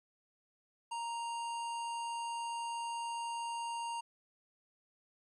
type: harmonic tone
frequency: 932.3 Hz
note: A#5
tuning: in tune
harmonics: 1 / 3 / 5 / 7 / 9 / 10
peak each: -37 / -47 / -55 / -57 / -54 / -58 dBFS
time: 0.91-4.01 s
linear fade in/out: 10 ms
effects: 13-bit